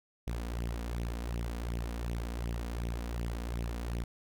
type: tone with flanger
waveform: sawtooth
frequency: 58.27 Hz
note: A#1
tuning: in tune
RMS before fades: -36 dBFS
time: 0.27-4.04 s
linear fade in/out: 5 ms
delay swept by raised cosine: 0.32 to 4.22 ms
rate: 2.7 Hz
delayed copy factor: +0.65
effects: none